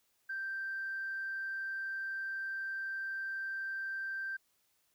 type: tone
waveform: sine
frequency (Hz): 1568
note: G6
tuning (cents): 0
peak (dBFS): -35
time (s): 0.29-4.37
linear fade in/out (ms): 10
effects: tanh soft clip ceiling -31 dBFS + white hiss -75 dBFS RMS until 4.94 s